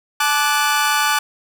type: chord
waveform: sawtooth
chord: D major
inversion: second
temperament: equal with one note detuned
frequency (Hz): 864.4 / 1174.7 / 1480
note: A5 / D6 / F#6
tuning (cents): -31 / 0 / 0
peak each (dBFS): -16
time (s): 0.2-1.19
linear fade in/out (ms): 5
effects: none